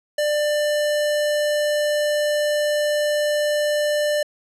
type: tone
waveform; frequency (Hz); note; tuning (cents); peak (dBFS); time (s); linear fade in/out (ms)
square; 594; D5; +20; -19; 0.18-4.23; 5
effects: low-pass 11000 Hz 12 dB/octave